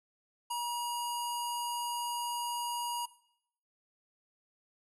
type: tone with low-pass filter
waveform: square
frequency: 956 Hz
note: A#5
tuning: 43 cents sharp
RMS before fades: -35 dBFS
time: 0.5-3.06 s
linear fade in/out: 10 ms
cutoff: 11000 Hz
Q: 3.3
effects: noise-tail reverb RT60 0.7 s tail -18 dB re dry